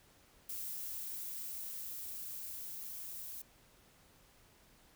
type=noise with level ramp; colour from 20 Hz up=violet; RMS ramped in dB=-42 to -46 dBFS; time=0.49-3.42 s; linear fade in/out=5 ms; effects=pink hiss -65 dBFS RMS until 4.95 s